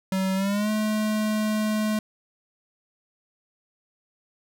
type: tone with pitch glide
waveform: square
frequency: 190 to 214.5 Hz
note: F#3 to A3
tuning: +46 to -44 cents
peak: -23 dBFS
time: 0.12-1.99 s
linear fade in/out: 2 ms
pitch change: +210 cents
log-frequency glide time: 0.35-0.7 s
effects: none